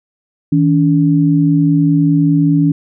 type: tone pair together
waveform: sine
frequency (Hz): 160 / 285.1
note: D#3 / C#4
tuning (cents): +49 / +49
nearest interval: minor seventh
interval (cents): 1000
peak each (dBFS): -11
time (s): 0.52-2.72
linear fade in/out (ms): 5
effects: none

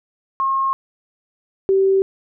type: tone pair in turn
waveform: sine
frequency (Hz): 1077 / 386.4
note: C6 / G4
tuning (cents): +50 / -25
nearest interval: octave + tritone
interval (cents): 1775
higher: first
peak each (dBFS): -16 / -12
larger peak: second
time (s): 0.4-0.73 / 1.69-2.02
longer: neither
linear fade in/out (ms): 0
effects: none

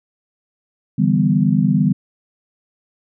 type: chord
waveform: sine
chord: E minor seventh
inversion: third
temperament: equal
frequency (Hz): 146.83 / 164.81 / 196 / 246.9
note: D3 / E3 / G3 / B3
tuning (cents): 0 / 0 / 0 / 0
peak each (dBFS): -18 / -19 / -16 / -19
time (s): 0.98-1.93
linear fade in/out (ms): 10
effects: none

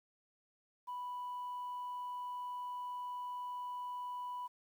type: tone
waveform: sine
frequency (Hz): 987.8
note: B5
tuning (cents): 0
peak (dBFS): -38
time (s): 0.87-4.48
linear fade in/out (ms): 20
effects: tanh soft clip ceiling -37 dBFS + 11-bit

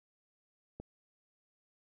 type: click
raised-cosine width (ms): 2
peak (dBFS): -30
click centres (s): 0.8
effects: none

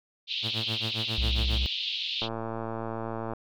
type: band-pass noise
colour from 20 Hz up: white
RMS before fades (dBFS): -32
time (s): 0.27-2.29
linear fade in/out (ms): 50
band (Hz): 2800 to 4000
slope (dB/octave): 48
type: tone with tremolo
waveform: sawtooth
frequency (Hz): 111.7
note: A2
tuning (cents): +27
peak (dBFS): -26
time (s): 0.42-1.66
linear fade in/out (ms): 50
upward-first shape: sine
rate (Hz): 7.4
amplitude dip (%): 95
type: tone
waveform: triangle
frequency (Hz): 63.1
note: B1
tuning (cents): +38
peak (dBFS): -23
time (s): 1.18-1.66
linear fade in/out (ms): 0
type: click train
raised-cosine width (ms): 1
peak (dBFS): -20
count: 127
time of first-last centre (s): 2.22-3.335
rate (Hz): 113
effects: none

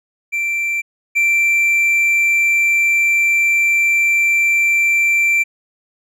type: tone pair in turn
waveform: triangle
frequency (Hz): 2349 / 2349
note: D7 / D7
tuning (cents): 0 / 0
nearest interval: unison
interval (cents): 0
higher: neither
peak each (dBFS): -15 / -10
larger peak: second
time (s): 0.32-0.82 / 1.15-5.44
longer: second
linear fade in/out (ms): 20
effects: none

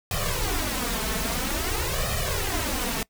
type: noise with flanger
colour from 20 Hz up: pink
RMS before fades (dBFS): -27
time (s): 0.11-3.03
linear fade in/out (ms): 2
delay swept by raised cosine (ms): 1.6 to 4.6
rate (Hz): 0.5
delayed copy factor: +0.9
effects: noise-tail reverb RT60 0.1 s tail -22 dB re dry

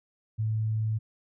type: tone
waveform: sine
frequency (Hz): 109.5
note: A2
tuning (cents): -8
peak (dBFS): -25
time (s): 0.38-0.99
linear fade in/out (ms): 20
effects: none

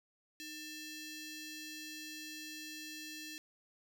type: ring-modulated tone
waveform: 15% pulse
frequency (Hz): 1480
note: F#6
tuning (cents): 0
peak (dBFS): -35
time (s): 0.4-3.38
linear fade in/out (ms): 0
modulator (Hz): 1170
effects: none

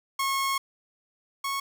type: tone pair in turn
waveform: sawtooth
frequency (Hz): 1089 / 1101.7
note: C#6 / C#6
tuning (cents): -31 / -11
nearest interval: unison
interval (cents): 20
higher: second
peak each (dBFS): -21 / -24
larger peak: first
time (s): 0.19-0.58 / 1.44-1.6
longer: first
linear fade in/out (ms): 5
effects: 9-bit

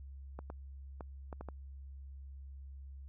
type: clicks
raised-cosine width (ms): 1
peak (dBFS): -30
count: 6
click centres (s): 0.39 / 0.501 / 1.008 / 1.328 / 1.41 / 1.487
effects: added 68 Hz sine -46 dBFS peak until 3.08 s

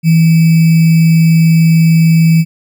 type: tone with sample-and-hold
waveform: sine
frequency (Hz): 163.4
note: E3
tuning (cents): -15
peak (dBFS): -4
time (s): 0.03-2.45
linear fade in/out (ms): 50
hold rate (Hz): 2450
effects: none

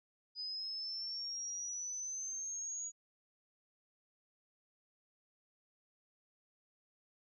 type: exponential sweep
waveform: sine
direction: up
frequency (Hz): 4965 to 6780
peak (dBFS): -39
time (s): 0.35-2.92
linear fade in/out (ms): 50
effects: none

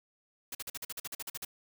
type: noise bursts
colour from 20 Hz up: white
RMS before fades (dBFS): -39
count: 13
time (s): 0.52-1.45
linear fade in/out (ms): 5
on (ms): 30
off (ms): 45
effects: none

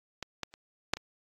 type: clicks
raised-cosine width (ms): 0.2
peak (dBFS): -19 / -16 / -30 / -8 / -23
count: 5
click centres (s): 0.227 / 0.433 / 0.539 / 0.936 / 0.97
effects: AAC 32 kbps

